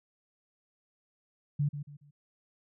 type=tone with echo; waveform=sine; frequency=145.1 Hz; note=D3; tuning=21 cents flat; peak=-25 dBFS; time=1.59-1.69 s; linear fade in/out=10 ms; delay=140 ms; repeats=3; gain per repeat=-10 dB; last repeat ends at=2.11 s; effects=none